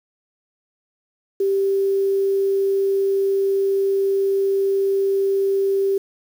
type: tone with quantisation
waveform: sine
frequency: 391.7 Hz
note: G4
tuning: 1 cent flat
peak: -16 dBFS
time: 1.4-5.98 s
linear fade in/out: 5 ms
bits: 7
effects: none